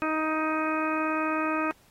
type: harmonic tone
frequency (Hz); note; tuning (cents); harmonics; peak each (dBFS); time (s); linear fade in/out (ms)
313.1; D#4; +11; 1 / 2 / 3 / 4 / 5 / 6 / 7 / 8; -29 / -33 / -35 / -30 / -36 / -42 / -45 / -35; 0.02-1.71; 0
effects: pink hiss -61 dBFS RMS until 1.9 s + AAC 48 kbps